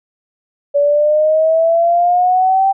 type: exponential sweep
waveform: sine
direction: up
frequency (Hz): 569 to 784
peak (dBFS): -9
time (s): 0.74-2.73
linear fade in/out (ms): 20
effects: none